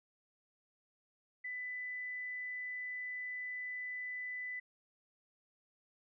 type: tone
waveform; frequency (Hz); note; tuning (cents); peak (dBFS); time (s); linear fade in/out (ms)
sine; 1996; B6; +18; -39; 1.44-4.6; 10
effects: none